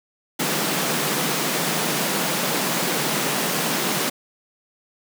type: high-pass noise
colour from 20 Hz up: pink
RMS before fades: -23 dBFS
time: 0.39-4.1 s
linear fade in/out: 10 ms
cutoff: 140 Hz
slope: 96 dB/octave
effects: none